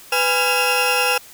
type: tone cluster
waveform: 35% pulse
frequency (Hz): 499 / 822 / 1382 / 2558 / 2774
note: B4 / G#5 / F6 / D#7 / F7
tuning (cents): +18 / -18 / -19 / +47 / -12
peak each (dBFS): -21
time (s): 0.12-1.18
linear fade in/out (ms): 5
effects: white hiss -43 dBFS RMS until 1.33 s